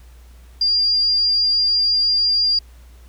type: tone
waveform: sine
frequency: 4798 Hz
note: D8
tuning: 36 cents sharp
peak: -14 dBFS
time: 0.61-2.59 s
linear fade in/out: 5 ms
effects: added 60 Hz sine -41 dBFS peak until 3.08 s + pink hiss -54 dBFS RMS until 3.08 s